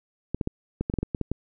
clicks, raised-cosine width 3 ms, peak -13 dBFS, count 11, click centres 0.346 / 0.412 / 0.474 / 0.81 / 0.899 / 0.939 / 0.987 / 1.03 / 1.148 / 1.213 / 1.316 s, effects none

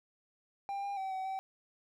triangle tone with pitch steps, 795 / 802 / 768 / 758 / 768 Hz, G5 / G5 / G5 / F#5 / G5, +24 / +39 / -36 / +42 / -36 cents, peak -33 dBFS, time 0.69-1.39 s, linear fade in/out 0 ms, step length 140 ms, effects none

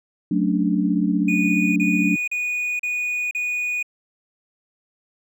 sine chord, D major seventh, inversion first, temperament equal, 185 / 220 / 277.2 / 293.7 Hz, F#3 / A3 / C#4 / D4, 0 / 0 / 0 / 0 cents, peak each -21 / -23 / -27 / -22 dBFS, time 0.31-2.16 s, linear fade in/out 5 ms
triangle tone bursts, 2465 Hz, D#7, 17 cents flat, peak -20 dBFS, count 5, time 1.28-3.828 s, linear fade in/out 5 ms, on 480 ms, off 37 ms
effects none

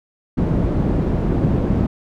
white low-pass noise, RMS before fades -18 dBFS, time 0.37-1.87 s, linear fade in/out 10 ms, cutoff 240 Hz, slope 12 dB/octave, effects none

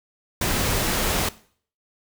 pink noise, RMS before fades -23 dBFS, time 0.41-1.29 s, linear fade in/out 5 ms, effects noise-tail reverb RT60 0.5 s tail -18 dB re dry

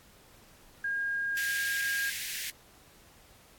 sine tone, 1622 Hz, G#6, 41 cents flat, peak -29 dBFS, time 0.84-2.1 s, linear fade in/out 5 ms
pink high-pass noise, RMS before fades -37 dBFS, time 1.37-2.5 s, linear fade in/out 0 ms, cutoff 1600 Hz, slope 96 dB/octave
effects pink hiss -58 dBFS RMS until 3.58 s + AAC 64 kbps

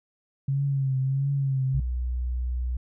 sine tone with vibrato, 135.8 Hz, C#3, 35 cents flat, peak -22 dBFS, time 0.48-1.8 s, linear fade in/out 5 ms, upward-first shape triangle, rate 1.5 Hz, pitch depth 65 cents each way
sine tone, 61.74 Hz, B1, in tune, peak -25 dBFS, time 1.74-2.77 s, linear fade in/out 5 ms
effects none

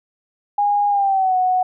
sine tone with pitch glide, 819 to 738.1 Hz, G#5 to F#5, -24 to -4 cents, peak -14 dBFS, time 0.58-1.63 s, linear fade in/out 5 ms, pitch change -180 cents, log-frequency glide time 0.89-1.36 s, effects none

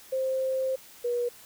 sine tone pair in turn, 525 / 482.8 Hz, C5 / B4, +6 / -39 cents, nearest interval minor second, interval 145 cents, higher first, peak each -25 dBFS, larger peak neither, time 0.12-0.76 / 1.04-1.29 s, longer first, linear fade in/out 10 ms, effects white hiss -51 dBFS RMS until 1.45 s

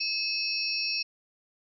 sine tone cluster, 2592 / 4227 / 4728 / 5490 Hz, E7 / C8 / D8 / F8, -30 / +17 / +11 / -31 cents, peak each -32 / -38 / -36 / -30 dBFS, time 0-1.03 s, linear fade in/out 10 ms, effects none

